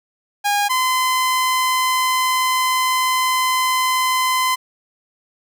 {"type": "tone pair in turn", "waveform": "sawtooth", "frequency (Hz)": [817, 1025.8], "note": ["G#5", "C6"], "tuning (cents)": [-29, -35], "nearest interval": "major third", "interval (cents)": 394, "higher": "second", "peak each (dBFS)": -12, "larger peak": "neither", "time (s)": [[0.44, 0.69], [0.69, 4.56]], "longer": "second", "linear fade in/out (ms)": 20, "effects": []}